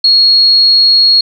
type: tone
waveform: sine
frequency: 4308 Hz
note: C8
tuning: 50 cents sharp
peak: -4 dBFS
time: 0.04-1.21 s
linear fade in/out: 5 ms
effects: none